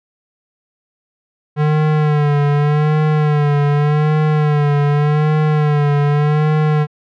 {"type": "tone with vibrato", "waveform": "square", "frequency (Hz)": 149.1, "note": "D3", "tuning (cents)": 27, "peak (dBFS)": -12, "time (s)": [1.56, 6.87], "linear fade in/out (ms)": 50, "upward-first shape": "sine", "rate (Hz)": 0.85, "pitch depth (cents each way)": 54, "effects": ["low-pass 2000 Hz 12 dB/octave"]}